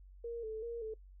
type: tone with vibrato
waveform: sine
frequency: 452.6 Hz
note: A4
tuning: 49 cents sharp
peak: -38 dBFS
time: 0.24-0.94 s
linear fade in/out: 5 ms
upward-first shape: square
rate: 2.6 Hz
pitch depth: 57 cents each way
effects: noise-tail reverb RT60 0.1 s tail -22 dB re dry + added 47 Hz sine -53 dBFS peak until 1.2 s